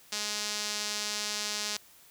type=tone with band-pass filter; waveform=sawtooth; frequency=209.4 Hz; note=G#3; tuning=15 cents sharp; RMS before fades=-34 dBFS; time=0.12-1.77 s; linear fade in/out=5 ms; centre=5400 Hz; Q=1.6; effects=white hiss -57 dBFS RMS until 2.1 s